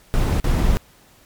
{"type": "noise with dropouts", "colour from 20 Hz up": "brown", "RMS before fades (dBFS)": -17, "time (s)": [0.14, 0.77], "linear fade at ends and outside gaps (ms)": 0, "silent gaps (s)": [0.4, 0.443], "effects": ["pink hiss -52 dBFS RMS until 1.25 s", "MP3 96 kbps"]}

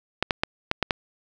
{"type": "clicks", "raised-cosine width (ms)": 0.3, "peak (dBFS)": -5, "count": 6, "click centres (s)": [0.226, 0.308, 0.435, 0.714, 0.827, 0.908], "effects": []}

